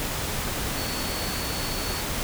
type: tone in noise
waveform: sine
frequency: 4435 Hz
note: C#8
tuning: in tune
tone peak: -36 dBFS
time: 0.77-2.01 s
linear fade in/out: 0 ms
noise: pink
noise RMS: -29 dBFS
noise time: 0-2.23 s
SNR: -10 dB
effects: none